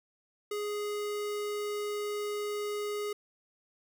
square tone, 415.3 Hz, G#4, in tune, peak -33 dBFS, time 0.51-3.13 s, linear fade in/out 5 ms, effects none

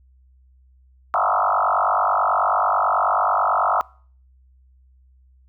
sine tone with frequency modulation, 1000 Hz, B5, 21 cents sharp, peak -16 dBFS, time 1.14-3.81 s, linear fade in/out 0 ms, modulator 49.2 Hz, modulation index 7, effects noise-tail reverb RT60 0.5 s tail -25 dB re dry + added 64 Hz sine -51 dBFS peak until 5.48 s

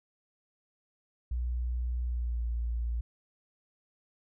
sine tone with pitch glide, 60.7 to 58.26 Hz, B1 to A#1, -29 to 0 cents, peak -29 dBFS, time 1.31-3.01 s, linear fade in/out 5 ms, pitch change -71 cents, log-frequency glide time 2.04-2.44 s, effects none

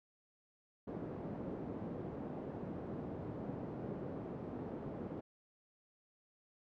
pink band-pass noise, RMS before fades -44 dBFS, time 0.87-5.21 s, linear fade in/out 10 ms, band 150 to 490 Hz, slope 12 dB/octave, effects none

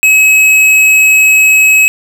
sine tone with tanh clipping, 2562 Hz, E7, 50 cents flat, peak -5 dBFS, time 0.03-1.88 s, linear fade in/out 0 ms, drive 15 dB, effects none

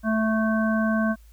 harmonic tone, 220 Hz, A3, in tune, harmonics 1 / 3 / 5 / 7, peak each -21 / -28 / -32 / -29 dBFS, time 0.03-1.16 s, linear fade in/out 50 ms, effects added 54 Hz sine -47 dBFS peak until 1.32 s + white hiss -62 dBFS RMS until 1.32 s

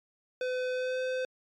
square tone with pitch glide, 506 to 512.8 Hz, B4 to C5, +42 to -35 cents, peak -30 dBFS, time 0.41-1.25 s, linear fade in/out 2 ms, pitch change +23 cents, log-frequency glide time 0.73-1 s, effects low-pass 4000 Hz 12 dB/octave + MP3 96 kbps

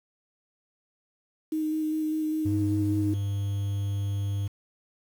sine tone with vibrato, 311.1 Hz, D#4, in tune, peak -25 dBFS, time 1.52-3.14 s, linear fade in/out 5 ms, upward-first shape square, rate 5 Hz, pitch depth 11 cents each way
triangle tone, 100 Hz, G2, 35 cents sharp, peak -24 dBFS, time 2.45-4.48 s, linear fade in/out 10 ms
effects 8-bit

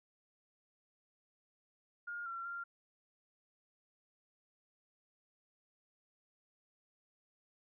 sine tone with pitch steps, 1418 / 1363 / 1389 Hz, F6 / F6 / F6, +26 / -43 / -10 cents, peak -40 dBFS, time 2.07-2.64 s, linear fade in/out 10 ms, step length 190 ms, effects none

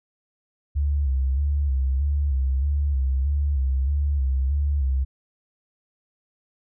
sine tone with vibrato, 69 Hz, C#2, 7 cents flat, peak -19 dBFS, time 0.75-5.05 s, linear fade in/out 20 ms, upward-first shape square, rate 1.6 Hz, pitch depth 71 cents each way, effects none

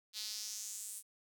sawtooth tone with high-pass filter sweep, 213.7 Hz, G#3, 50 cents sharp, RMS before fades -44 dBFS, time 0.13-1.03 s, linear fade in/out 50 ms, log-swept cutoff 4100 to 9400 Hz, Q 3.1, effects none

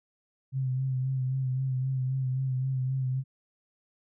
sine tone with vibrato, 130.81 Hz, C3, in tune, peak -26 dBFS, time 0.52-3.24 s, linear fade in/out 50 ms, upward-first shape sine, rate 3.8 Hz, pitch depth 36 cents each way, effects none

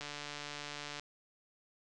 click train, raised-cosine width 0.2 ms, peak -25 dBFS, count 145, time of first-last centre 0.01-0.996 s, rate 146 Hz, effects resampled to 24000 Hz

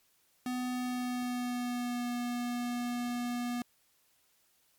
square tone with pitch glide, 250 to 242.5 Hz, B3 to B3, +21 to -31 cents, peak -33 dBFS, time 0.46-3.62 s, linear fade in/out 2 ms, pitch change -52 cents, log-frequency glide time 0.73-2.1 s, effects white hiss -70 dBFS RMS until 4.78 s + MP3 96 kbps

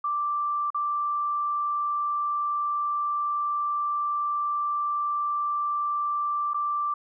sine tone with dropouts, 1174.7 Hz, D6, in tune, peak -24 dBFS, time 0.04-6.94 s, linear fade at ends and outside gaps 5 ms, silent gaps 0.704-0.745 / 6.535-6.543 s, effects none

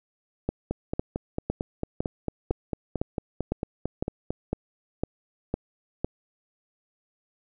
two click trains, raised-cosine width 2 ms, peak -14 / -12 dBFS, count 17 / 12, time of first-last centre 0.71-4.306 / 0.49-6.046 s, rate 4.45 / 1.98 Hz, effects none

